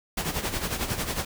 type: noise with tremolo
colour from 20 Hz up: pink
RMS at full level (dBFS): -27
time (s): 0.17-1.25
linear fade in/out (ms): 5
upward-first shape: sine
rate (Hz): 11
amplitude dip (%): 65
effects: none